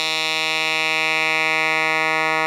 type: tone with band-pass filter sweep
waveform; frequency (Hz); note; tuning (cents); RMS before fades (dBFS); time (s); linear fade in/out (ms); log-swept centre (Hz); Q
10% pulse; 158.2; D#3; +29; -20; 0-2.46; 0; 3500 to 1700; 2.3
effects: none